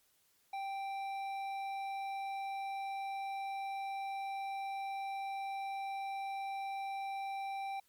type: tone with hard clipping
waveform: sine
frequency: 784 Hz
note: G5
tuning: in tune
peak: -39 dBFS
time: 0.53-7.8 s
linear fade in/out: 5 ms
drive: 9 dB
effects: white hiss -72 dBFS RMS until 7.88 s + MP3 96 kbps